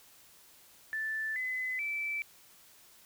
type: tone with pitch steps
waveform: sine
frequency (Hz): 1760 / 2022 / 2322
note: A6 / B6 / D7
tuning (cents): 0 / +40 / -20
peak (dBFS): -32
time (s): 0.93-2.22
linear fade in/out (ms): 0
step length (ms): 430
effects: white hiss -59 dBFS RMS until 3.05 s